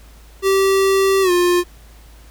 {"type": "tone with pitch glide", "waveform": "square", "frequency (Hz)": [387.9, 353.7], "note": ["G4", "F4"], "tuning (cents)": [-18, 22], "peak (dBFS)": -13, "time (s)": [0.42, 1.64], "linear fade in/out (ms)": 50, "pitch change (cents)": -160, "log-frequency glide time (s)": [1.22, 1.31], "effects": ["added 54 Hz sine -41 dBFS peak until 2.3 s", "pink hiss -49 dBFS RMS until 2.3 s"]}